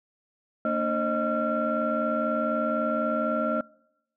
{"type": "tone cluster", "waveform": "sine", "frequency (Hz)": [227.9, 287.9, 535, 619, 1367], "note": ["A#3", "D4", "C5", "D#5", "F6"], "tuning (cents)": [-39, -34, 38, -9, -37], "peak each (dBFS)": [-28, -32, -32, -27, -28], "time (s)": [0.65, 3.61], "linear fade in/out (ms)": 2, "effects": ["noise-tail reverb RT60 0.8 s tail -25 dB re dry", "tanh soft clip ceiling -16 dBFS"]}